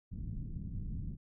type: low-pass noise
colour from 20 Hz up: pink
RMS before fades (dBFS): -40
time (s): 0.11-1.17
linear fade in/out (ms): 20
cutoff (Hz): 200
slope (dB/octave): 24
effects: none